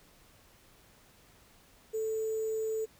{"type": "tone with sample-and-hold", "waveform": "sine", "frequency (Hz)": 440, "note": "A4", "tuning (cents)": 0, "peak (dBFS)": -30, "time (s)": [1.93, 2.86], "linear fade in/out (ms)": 20, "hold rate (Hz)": 7350, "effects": ["pink hiss -61 dBFS RMS until 2.99 s"]}